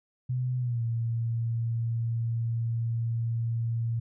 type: tone with pitch glide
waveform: sine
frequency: 126 to 115.54 Hz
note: B2 to A#2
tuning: +35 to -15 cents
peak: -26 dBFS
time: 0.29-4 s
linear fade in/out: 10 ms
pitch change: -150 cents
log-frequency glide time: 0.58-0.82 s
effects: none